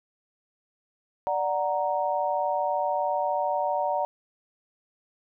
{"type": "chord", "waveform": "sine", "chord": "D augmented", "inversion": "none", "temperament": "equal", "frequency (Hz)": [587.3, 740, 932.3], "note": ["D5", "F#5", "A#5"], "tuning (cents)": [0, 0, 0], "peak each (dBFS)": -28, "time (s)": [1.27, 4.05], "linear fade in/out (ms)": 0, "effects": []}